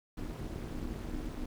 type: noise with amplitude modulation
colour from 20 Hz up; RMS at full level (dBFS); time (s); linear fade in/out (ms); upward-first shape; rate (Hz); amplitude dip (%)
brown; -35; 0.17-1.46; 5; sine; 277; 95
effects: none